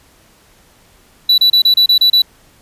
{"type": "tone bursts", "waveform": "triangle", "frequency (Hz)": 3951, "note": "B7", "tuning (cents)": 0, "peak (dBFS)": -5, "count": 8, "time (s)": [1.29, 2.22], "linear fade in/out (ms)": 5, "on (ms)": 90, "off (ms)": 30, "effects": ["pink hiss -49 dBFS RMS until 2.61 s", "resampled to 32000 Hz"]}